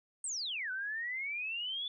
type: exponential two-way sweep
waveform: sine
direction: down then up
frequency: 8840 to 1487 to 3498 Hz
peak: -35 dBFS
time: 0.24-1.88 s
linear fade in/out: 2 ms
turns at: 0.71 s
effects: none